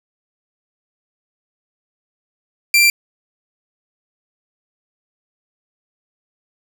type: tone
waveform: sawtooth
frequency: 2361 Hz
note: D7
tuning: 9 cents sharp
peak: -6 dBFS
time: 2.74-2.9 s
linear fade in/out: 2 ms
effects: none